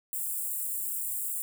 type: high-pass noise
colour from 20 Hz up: white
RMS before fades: -33 dBFS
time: 0.13-1.42 s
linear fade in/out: 0 ms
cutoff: 7500 Hz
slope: 96 dB/octave
effects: none